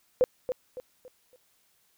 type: tone with echo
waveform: sine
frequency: 505 Hz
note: B4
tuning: 39 cents sharp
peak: -17 dBFS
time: 0.21-0.24 s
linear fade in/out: 0 ms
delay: 280 ms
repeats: 4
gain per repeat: -9 dB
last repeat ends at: 1.36 s
effects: white hiss -68 dBFS RMS until 1.97 s